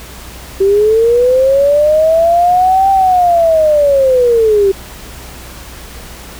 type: linear two-way sweep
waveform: sine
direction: up then down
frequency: 383 to 784 to 383 Hz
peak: -6 dBFS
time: 0.6-4.72 s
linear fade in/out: 10 ms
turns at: 2.9 s
effects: added 60 Hz sine -33 dBFS peak until 6.39 s + pink hiss -32 dBFS RMS until 6.39 s